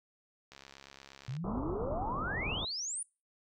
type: click train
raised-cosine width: 0.2 ms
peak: -33 dBFS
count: 59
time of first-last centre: 0.52-1.367 s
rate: 68.5 Hz
type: exponential sweep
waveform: sine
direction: up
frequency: 120.1 to 9880 Hz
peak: -35 dBFS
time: 1.28-3.03 s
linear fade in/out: 5 ms
type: low-pass noise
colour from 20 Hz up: pink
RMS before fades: -38 dBFS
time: 1.44-2.65 s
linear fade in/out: 5 ms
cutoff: 1300 Hz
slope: 96 dB/octave
effects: noise-tail reverb RT60 0.3 s tail -24 dB re dry